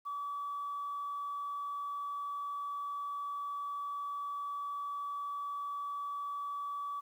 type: tone with frequency modulation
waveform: sine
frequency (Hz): 1146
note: D6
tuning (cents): -43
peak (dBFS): -35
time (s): 0.05-7.01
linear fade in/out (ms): 20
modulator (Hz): 52.7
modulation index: 0.22
effects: tanh soft clip ceiling -32 dBFS + 11-bit